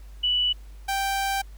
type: tone pair in turn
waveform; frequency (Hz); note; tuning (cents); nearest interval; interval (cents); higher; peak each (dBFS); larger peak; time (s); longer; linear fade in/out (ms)
sine / sawtooth; 2960 / 784; F#7 / G5; 0 / 0; octave + major seventh; 2300; first; -20 / -20; neither; 0.23-0.53 / 0.88-1.42; second; 10
effects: added 50 Hz sine -40 dBFS peak until 1.57 s + pink hiss -58 dBFS RMS until 1.57 s